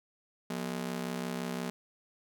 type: ring-modulated tone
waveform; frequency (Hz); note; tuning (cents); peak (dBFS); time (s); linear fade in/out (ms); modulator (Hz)
sawtooth; 207.7; G#3; 0; -27; 0.5-1.7; 0; 32.9
effects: none